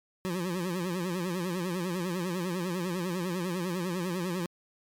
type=tone with vibrato; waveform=25% pulse; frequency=178.6 Hz; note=F3; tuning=39 cents sharp; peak=-26 dBFS; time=0.25-4.46 s; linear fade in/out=0 ms; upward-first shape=sine; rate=10 Hz; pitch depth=110 cents each way; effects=MP3 96 kbps